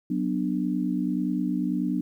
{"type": "chord", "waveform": "sine", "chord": "B minor", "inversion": "second", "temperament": "just", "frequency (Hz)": [185.21, 246.9, 296.3], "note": ["F#3", "B3", "D4"], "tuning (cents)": [2, 0, 15], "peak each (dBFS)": -28, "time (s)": [0.1, 2.01], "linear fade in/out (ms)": 5, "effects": ["10-bit"]}